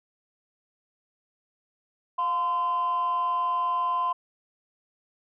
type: tone pair together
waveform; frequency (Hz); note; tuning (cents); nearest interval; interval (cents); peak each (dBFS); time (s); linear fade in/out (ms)
sine; 706.7 / 1028; F5 / C6; +20 / -31; tritone; 649; -32 / -22; 2.18-4.13; 10
effects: tanh soft clip ceiling -20 dBFS